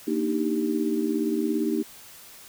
sine chord, Eb major seventh, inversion second, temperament equal, 233.1 / 293.7 / 311.1 / 392 Hz, Bb3 / D4 / Eb4 / G4, 0 / 0 / 0 / 0 cents, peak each -28 / -32 / -26 / -29 dBFS, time 0.07-1.83 s, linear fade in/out 10 ms, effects white hiss -47 dBFS RMS until 2.48 s

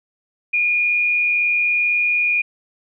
sine tone with frequency modulation, 2434 Hz, D#7, 39 cents flat, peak -15 dBFS, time 0.53-2.42 s, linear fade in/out 10 ms, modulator 101 Hz, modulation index 0.38, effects none

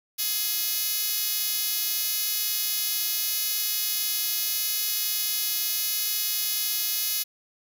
5% pulse tone with high-pass filter, 421.9 Hz, G#4, 27 cents sharp, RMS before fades -27 dBFS, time 0.18-7.24 s, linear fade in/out 20 ms, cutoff 7000 Hz, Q 0.5, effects none

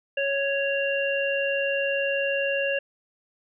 harmonic tone, 554.4 Hz, C#5, in tune, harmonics 1 / 3 / 5, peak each -25 / -30 / -28 dBFS, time 0.17-2.79 s, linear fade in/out 5 ms, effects none

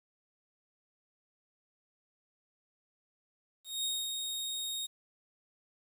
sawtooth tone with ADSR envelope, 3729 Hz, A#7, in tune, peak -28 dBFS, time 3.64-4.87 s, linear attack 200 ms, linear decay 230 ms, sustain -4 dB, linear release 17 ms, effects 10-bit

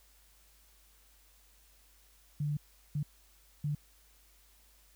sine tone bursts at uneven times, 147.2 Hz, D3, 4 cents sharp, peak -30 dBFS, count 3, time 2.4-2.57 / 2.95-3.03 / 3.64-3.75 s, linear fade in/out 5 ms, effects added 50 Hz sine -64 dBFS peak until 4.95 s + white hiss -65 dBFS RMS until 4.95 s

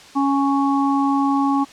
harmonic tone, 277.2 Hz, C#4, in tune, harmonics 1 / 3 / 4, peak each -17 / -22 / -23 dBFS, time 0.15-1.65 s, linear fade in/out 20 ms, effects white hiss -43 dBFS RMS until 1.72 s + low-pass 6000 Hz 12 dB/octave

